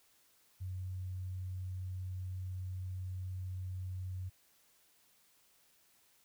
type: tone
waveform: sine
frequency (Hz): 92.5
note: F#2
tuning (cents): 0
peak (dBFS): -38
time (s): 0.6-4.3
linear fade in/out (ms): 20
effects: white hiss -69 dBFS RMS until 6.24 s